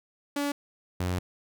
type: tone pair in turn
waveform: sawtooth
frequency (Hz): 286.3 / 90.18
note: D4 / F#2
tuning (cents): -44 / -44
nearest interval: octave + minor sixth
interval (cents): 2000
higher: first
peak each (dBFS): -23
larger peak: neither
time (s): 0.36-0.52 / 1-1.19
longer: second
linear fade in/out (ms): 5
effects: none